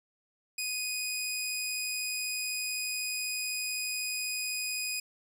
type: tone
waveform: 15% pulse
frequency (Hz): 2489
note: D#7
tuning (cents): 0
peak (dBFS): -25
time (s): 0.58-5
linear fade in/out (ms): 5
effects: none